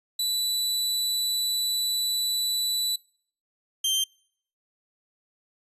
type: tone pair in turn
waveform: sawtooth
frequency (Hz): 3965 / 3147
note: B7 / G7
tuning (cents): +6 / +6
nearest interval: major third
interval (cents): 400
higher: first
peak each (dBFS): -21 / -19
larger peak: second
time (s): 0.19-2.96 / 3.84-4.04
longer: first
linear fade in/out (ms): 5
effects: noise-tail reverb RT60 0.6 s tail -25 dB re dry + resampled to 32000 Hz